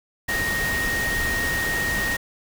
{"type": "tone in noise", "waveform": "sine", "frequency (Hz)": 1864.7, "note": "A#6", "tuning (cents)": 0, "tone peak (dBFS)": -23, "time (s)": [0.28, 2.17], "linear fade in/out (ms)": 10, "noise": "pink", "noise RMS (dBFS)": -28, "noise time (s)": [0.28, 2.17], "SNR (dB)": 2, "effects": []}